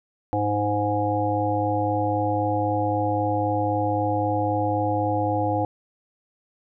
harmonic tone, 103.83 Hz, G#2, in tune, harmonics 1 / 3 / 5 / 7 / 8, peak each -27 / -27 / -27 / -27 / -27 dBFS, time 0.33-5.65 s, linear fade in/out 0 ms, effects none

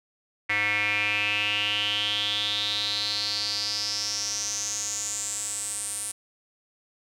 square tone with band-pass filter sweep, 103.83 Hz, G#2, in tune, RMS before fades -28 dBFS, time 0.49-6.12 s, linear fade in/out 10 ms, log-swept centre 2100 to 9300 Hz, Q 7.2, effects none

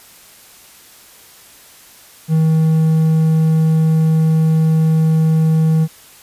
triangle tone, 159.3 Hz, D#3, 41 cents sharp, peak -8 dBFS, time 2.28-5.88 s, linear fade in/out 50 ms, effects white hiss -43 dBFS RMS until 6.22 s + resampled to 32000 Hz

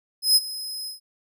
sawtooth tone with ADSR envelope, 5090 Hz, D#8, 39 cents sharp, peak -10 dBFS, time 0.22-1 s, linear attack 140 ms, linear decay 35 ms, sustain -18 dB, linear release 130 ms, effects none

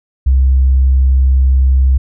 sine tone, 65.9 Hz, C2, 13 cents sharp, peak -5 dBFS, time 0.26-1.98 s, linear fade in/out 10 ms, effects tanh soft clip ceiling -3 dBFS

